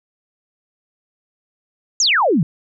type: exponential sweep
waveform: sine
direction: down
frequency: 7040 to 138.59 Hz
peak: -12 dBFS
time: 2-2.43 s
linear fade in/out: 2 ms
effects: none